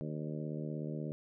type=harmonic tone with a mistuned harmonic; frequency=76.6 Hz; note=D#2; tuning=27 cents flat; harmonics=2 / 3 / 4 / 5 / 6 / 7 / 8; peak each=-39 / -43 / -45 / -47 / -49 / -50 / -51 dBFS; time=0.01-1.12 s; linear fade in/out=0 ms; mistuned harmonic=8; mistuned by=-17 cents; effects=none